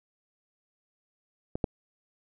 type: clicks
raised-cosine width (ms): 2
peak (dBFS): -18 / -12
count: 2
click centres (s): 1.555 / 1.642
effects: none